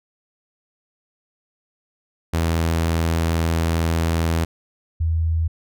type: tone pair in turn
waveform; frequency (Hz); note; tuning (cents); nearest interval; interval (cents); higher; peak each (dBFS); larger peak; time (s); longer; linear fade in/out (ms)
sawtooth / sine; 82.41 / 81.42; E2 / E2; 0 / -21; unison; 21; first; -14 / -17; first; 2.33-4.45 / 5-5.48; first; 10
effects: none